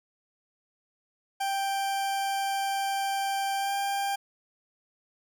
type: tone with pitch glide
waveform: 40% pulse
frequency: 786 to 794.7 Hz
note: G5 to G5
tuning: +4 to +23 cents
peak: -26 dBFS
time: 1.4-4.16 s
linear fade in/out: 10 ms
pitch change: +19 cents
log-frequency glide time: 3.58-3.73 s
effects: none